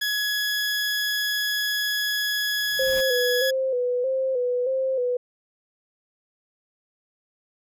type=tone; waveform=20% pulse; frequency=1682 Hz; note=G#6; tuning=22 cents sharp; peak=-18 dBFS; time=0.01-3.51 s; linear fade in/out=10 ms
type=noise with exponential growth; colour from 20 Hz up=pink; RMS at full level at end=-36 dBFS; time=2.32-3.01 s; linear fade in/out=5 ms; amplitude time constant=150 ms
type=tone with vibrato; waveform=sine; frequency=510 Hz; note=C5; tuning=44 cents flat; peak=-21 dBFS; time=2.79-5.17 s; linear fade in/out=5 ms; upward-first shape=square; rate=1.6 Hz; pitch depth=56 cents each way
effects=none